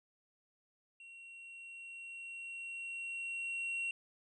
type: tone with level ramp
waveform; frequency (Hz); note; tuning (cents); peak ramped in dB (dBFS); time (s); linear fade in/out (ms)
triangle; 2737; F7; -36; -50 to -33; 1-3.91; 2
effects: resampled to 24000 Hz